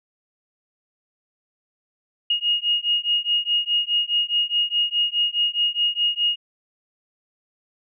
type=beating tone pair; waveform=sine; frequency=2863 / 2867.8 Hz; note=F7 / F7; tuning=+42 / +45 cents; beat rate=4.8 Hz; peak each=-22 dBFS; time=2.3-6.36 s; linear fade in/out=5 ms; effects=none